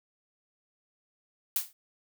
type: noise with exponential decay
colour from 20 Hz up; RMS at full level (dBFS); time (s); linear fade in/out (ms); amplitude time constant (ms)
blue; -24; 1.56-1.73; 2; 35
effects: none